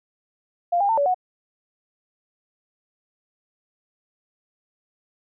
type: tone with pitch steps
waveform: sine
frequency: 697 / 804 / 898 / 570 / 734 Hz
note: F5 / G5 / A5 / C#5 / F#5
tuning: -4 / +44 / +35 / +48 / -14 cents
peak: -17 dBFS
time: 0.72-1.145 s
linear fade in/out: 10 ms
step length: 85 ms
effects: none